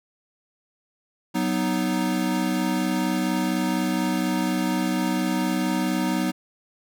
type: chord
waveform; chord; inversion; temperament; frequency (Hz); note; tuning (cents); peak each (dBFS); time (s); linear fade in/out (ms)
square; B major; second; equal with one note detuned; 187.25 / 246.9 / 311.1; F#3 / B3 / D#4; +21 / 0 / 0; -27; 1.34-6.32; 20
effects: none